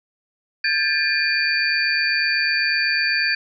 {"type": "tone cluster", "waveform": "sine", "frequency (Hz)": [1604, 1752, 2416, 4582], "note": ["G6", "A6", "D7", "D8"], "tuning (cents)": [39, -8, 48, -44], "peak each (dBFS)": -23, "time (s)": [0.64, 3.35], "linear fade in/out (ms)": 5, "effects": []}